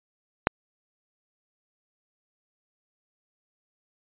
click, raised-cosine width 0.5 ms, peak -3 dBFS, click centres 0.471 s, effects resampled to 8000 Hz

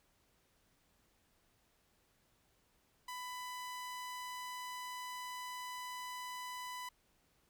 sawtooth tone, 997 Hz, B5, 16 cents sharp, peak -39 dBFS, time 3.08-6.89 s, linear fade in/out 5 ms, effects pink hiss -74 dBFS RMS until 7.49 s

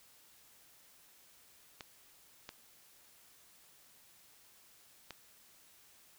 clicks, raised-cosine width 0.2 ms, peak -27 dBFS, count 3, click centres 1.808 / 2.491 / 5.107 s, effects white hiss -63 dBFS RMS until 6.18 s

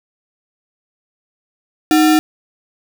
sine tone with sample-and-hold, 311.1 Hz, D#4, in tune, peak -8 dBFS, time 1.91-2.19 s, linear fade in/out 0 ms, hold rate 1050 Hz, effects none

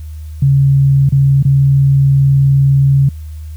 sine tone with dropouts, 137.8 Hz, C#3, 10 cents flat, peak -6 dBFS, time 0.42-3.09 s, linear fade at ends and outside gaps 5 ms, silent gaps 1.091-1.122 / 1.427-1.45 s, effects added 77 Hz sine -24 dBFS peak until 3.56 s + white hiss -49 dBFS RMS until 3.56 s

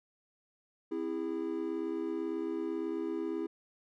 triangle chord, C augmented, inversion none, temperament equal with one note detuned, 261.6 / 329.6 / 407.7 Hz, C4 / E4 / G#4, 0 / 0 / -32 cents, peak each -39 / -33 / -36 dBFS, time 0.91-3.47 s, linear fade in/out 10 ms, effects none

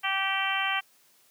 harmonic tone, 388.3 Hz, G4, 16 cents flat, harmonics 2 / 3 / 4 / 5 / 6 / 7 / 8, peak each -33 / -33 / -33 / -33 / -33 / -33 / -33 dBFS, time 0.03-0.81 s, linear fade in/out 20 ms, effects white hiss -62 dBFS RMS until 1.3 s + high-pass 150 Hz 12 dB/octave

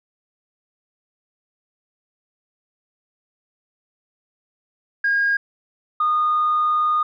sine tone pair in turn, 1627 / 1227 Hz, G#6 / D#6, -36 / -25 cents, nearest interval perfect fourth, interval 489 cents, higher first, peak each -15 dBFS, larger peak neither, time 5.04-5.37 / 6-7.03 s, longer second, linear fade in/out 5 ms, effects tanh soft clip ceiling -12 dBFS

